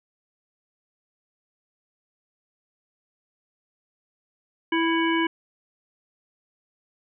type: harmonic tone with a mistuned harmonic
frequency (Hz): 329.6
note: E4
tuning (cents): 0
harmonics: 1 / 3 / 5 / 7 / 9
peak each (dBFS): -22 / -27 / -29 / -30 / -32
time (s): 4.72-5.27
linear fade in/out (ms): 5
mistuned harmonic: 7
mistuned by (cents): -45
effects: none